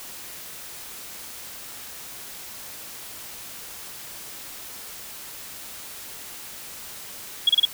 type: tone bursts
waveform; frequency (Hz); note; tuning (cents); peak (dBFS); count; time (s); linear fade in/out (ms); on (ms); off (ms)
sine; 3330; G#7; +4; -13; 4; 7.47-7.653; 5; 24; 29
effects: white hiss -39 dBFS RMS until 7.73 s